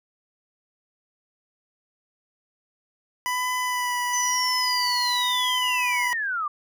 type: tone with vibrato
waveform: 25% pulse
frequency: 992 Hz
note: B5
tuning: 7 cents sharp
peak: -20 dBFS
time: 3.26-6.13 s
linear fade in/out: 0 ms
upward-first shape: sine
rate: 0.98 Hz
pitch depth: 19 cents each way
type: linear sweep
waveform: sine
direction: down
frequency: 6120 to 1152 Hz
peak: -24 dBFS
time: 4.13-6.48 s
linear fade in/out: 5 ms
effects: none